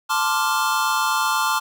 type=chord; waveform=square; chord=D minor seventh; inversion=second; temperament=equal; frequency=880 / 1046.5 / 1174.7 / 1396.9 Hz; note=A5 / C6 / D6 / F6; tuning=0 / 0 / 0 / 0 cents; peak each=-25 dBFS; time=0.09-1.6 s; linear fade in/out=20 ms; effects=none